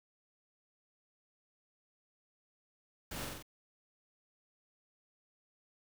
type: noise with echo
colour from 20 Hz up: pink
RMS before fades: -43 dBFS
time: 3.11-3.25 s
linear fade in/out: 5 ms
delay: 44 ms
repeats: 4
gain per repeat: -2 dB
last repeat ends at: 3.426 s
effects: none